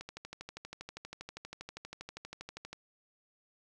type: click train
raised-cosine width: 0.2 ms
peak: -26 dBFS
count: 35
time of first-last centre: 0.01-2.73 s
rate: 12.5 Hz
effects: none